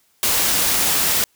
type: noise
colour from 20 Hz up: white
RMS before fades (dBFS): -18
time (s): 0.23-1.24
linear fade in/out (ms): 0
effects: white hiss -61 dBFS RMS until 1.35 s